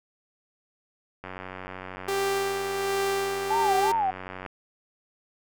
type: click train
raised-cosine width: 0.5 ms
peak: -22 dBFS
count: 301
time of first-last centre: 1.24-4.462 s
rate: 93.1 Hz
type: tone with tremolo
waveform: sawtooth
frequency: 393.3 Hz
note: G4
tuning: 6 cents sharp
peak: -20 dBFS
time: 2.08-3.92 s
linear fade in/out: 5 ms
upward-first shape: sine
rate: 1.3 Hz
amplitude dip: 40%
type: tone with vibrato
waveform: sine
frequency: 833 Hz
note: G#5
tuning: 5 cents sharp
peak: -22 dBFS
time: 3.5-4.11 s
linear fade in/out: 10 ms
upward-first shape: sine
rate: 2.9 Hz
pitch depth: 180 cents each way
effects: none